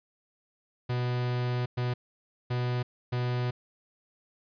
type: tone bursts at uneven times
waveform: 45% pulse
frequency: 123.47 Hz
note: B2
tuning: in tune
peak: -27 dBFS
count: 4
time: 0.89-1.66 / 1.77-1.94 / 2.5-2.83 / 3.12-3.51 s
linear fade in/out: 10 ms
effects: resampled to 11025 Hz + 11-bit